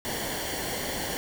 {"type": "noise with comb filter", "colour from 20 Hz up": "pink", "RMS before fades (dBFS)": -32, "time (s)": [0.05, 1.17], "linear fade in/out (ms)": 0, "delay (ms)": 0.79, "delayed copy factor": -0.65, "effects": []}